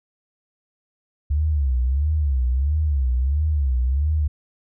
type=tone with vibrato; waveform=sine; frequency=69.3 Hz; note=C#2; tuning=in tune; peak=-17 dBFS; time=1.3-4.28 s; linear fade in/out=10 ms; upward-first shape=sine; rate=1.5 Hz; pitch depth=200 cents each way; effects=none